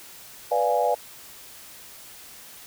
sine chord, B diminished seventh, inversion none, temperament equal, 493.9 / 587.3 / 698.5 / 830.6 Hz, B4 / D5 / F5 / Ab5, 0 / 0 / 0 / 0 cents, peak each -25 dBFS, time 0.51-0.95 s, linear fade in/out 10 ms, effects white hiss -45 dBFS RMS until 2.66 s

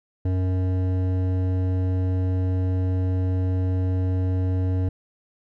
sine tone with hard clipping, 92.5 Hz, F#2, in tune, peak -22 dBFS, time 0.25-4.89 s, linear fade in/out 5 ms, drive 12 dB, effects none

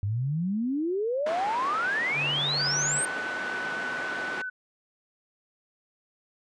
sine exponential sweep, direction up, 96.2 to 8870 Hz, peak -25 dBFS, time 0.03-3.05 s, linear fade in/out 0 ms
white band-pass noise, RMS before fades -36 dBFS, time 1.26-4.42 s, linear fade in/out 5 ms, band 220 to 1600 Hz, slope 12 dB/octave
sine tone, 144.5 Hz, D3, 28 cents flat, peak -34 dBFS, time 2.13-3.02 s, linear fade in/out 50 ms
sine tone with vibrato, 1500 Hz, F#6, 23 cents sharp, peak -31 dBFS, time 2.59-4.5 s, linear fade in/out 10 ms, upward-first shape sine, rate 7.7 Hz, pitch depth 12 cents each way
effects resampled to 22050 Hz

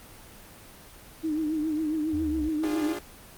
sine tone with vibrato, 310 Hz, D#4, 6 cents flat, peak -25 dBFS, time 1.23-2.94 s, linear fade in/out 20 ms, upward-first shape triangle, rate 7.3 Hz, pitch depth 79 cents each way
sine exponential sweep, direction down, 87.1 to 62.5 Hz, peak -33 dBFS, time 2.13-2.49 s, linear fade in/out 5 ms
sawtooth chord, D diminished, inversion none, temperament equal with one note detuned, 293.7 / 349.2 / 408.9 Hz, D4 / F4 / Ab4, 0 / 0 / -27 cents, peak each -32 dBFS, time 2.63-2.99 s, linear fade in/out 5 ms
effects pink hiss -48 dBFS RMS until 3.37 s + Opus 24 kbps

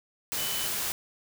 sine tone in noise, 3006 Hz, F#7, 27 cents sharp, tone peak -36 dBFS, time 0.38-0.67 s, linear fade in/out 0 ms, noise white, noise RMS -31 dBFS, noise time 0.32-0.92 s, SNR -8 dB, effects none

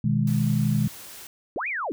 sine chord, G# minor, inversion first, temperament equal, 123.47 / 155.56 / 207.7 Hz, B2 / D#3 / G#3, 0 / 0 / 0 cents, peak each -24 dBFS, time 0.04-0.88 s, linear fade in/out 5 ms
white noise, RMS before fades -42 dBFS, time 0.27-1.27 s, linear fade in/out 2 ms
sine linear two-way sweep, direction up then down, 231.1 to 2525 to 231.1 Hz, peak -26 dBFS, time 1.56-1.92 s, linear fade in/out 0 ms, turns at 1.68 s
effects none

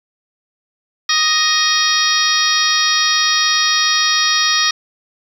harmonic tone with a mistuned harmonic, 622.3 Hz, D#5, in tune, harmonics 2 / 3 / 4 / 5 / 6 / 7 / 8 / 9, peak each -20 / -19 / -24 / -23 / -20 / -22 / -22 / -18 dBFS, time 1.09-4.71 s, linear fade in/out 5 ms, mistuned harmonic 5, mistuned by +69 cents, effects 7-bit

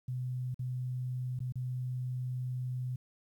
sine tone with dropouts, 126.4 Hz, B2, 41 cents sharp, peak -33 dBFS, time 0.08-2.96 s, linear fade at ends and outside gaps 5 ms, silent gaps 0.544-0.592 / 1.391-1.403 / 1.523-1.555 s, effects 11-bit

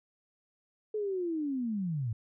sine linear sweep, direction down, 434.3 to 103.83 Hz, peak -30 dBFS, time 0.94-2.13 s, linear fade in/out 5 ms, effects none

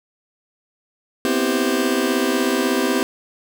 sawtooth chord, C major seventh, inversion third, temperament just, 245.3 / 261.6 / 327 / 392.4 Hz, B3 / C4 / E4 / G4, -12 / 0 / -14 / +2 cents, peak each -21 / -17 / -20 / -18 dBFS, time 1.25-3.03 s, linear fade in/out 0 ms, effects none

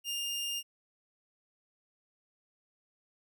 sawtooth tone, 2812 Hz, F7, 11 cents sharp, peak -30 dBFS, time 0.04-0.63 s, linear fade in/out 50 ms, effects none

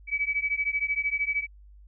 sine beating tone pair, 2280 / 2293 Hz, C#7 / D7, +48 / -42 cents, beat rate 13 Hz, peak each -28 dBFS, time 0.07-1.47 s, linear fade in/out 50 ms, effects added 50 Hz sine -48 dBFS peak until 1.87 s

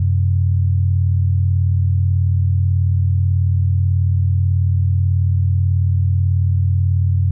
sine tone pair together, 92.5 / 130.81 Hz, F#2 / C3, 0 / 0 cents, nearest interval tritone, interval 600 cents, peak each -13 / -20 dBFS, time 0-7.31 s, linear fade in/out 5 ms, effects none

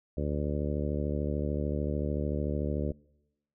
harmonic tone, 73.5 Hz, D2, 2 cents sharp, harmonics 1 / 2 / 3 / 4 / 5 / 6 / 7 / 8, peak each -32 / -35 / -37 / -38 / -39 / -40 / -40 / -41 dBFS, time 0.17-2.92 s, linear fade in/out 5 ms, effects noise-tail reverb RT60 1.0 s tail -26 dB re dry

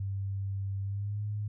sine tone with pitch glide, 98 to 104.43 Hz, G2 to G#2, 0 to +10 cents, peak -31 dBFS, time 0-1.48 s, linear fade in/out 5 ms, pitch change +110 cents, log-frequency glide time 0.82-1.22 s, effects none

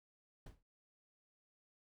brown noise with exponential decay, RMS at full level -45 dBFS, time 0.46-0.63 s, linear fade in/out 5 ms, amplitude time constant 35 ms, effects none

